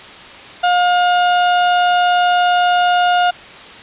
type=tone; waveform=35% pulse; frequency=713 Hz; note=F5; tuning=36 cents sharp; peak=-9 dBFS; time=0.63-3.31 s; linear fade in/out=10 ms; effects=white hiss -35 dBFS RMS until 3.82 s + resampled to 8000 Hz